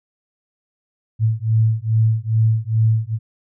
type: beating tone pair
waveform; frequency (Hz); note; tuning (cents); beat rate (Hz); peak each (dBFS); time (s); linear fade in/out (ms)
sine; 110 / 112.4; A2 / A2; 0 / +37; 2.4; -17; 1.19-3.19; 50
effects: none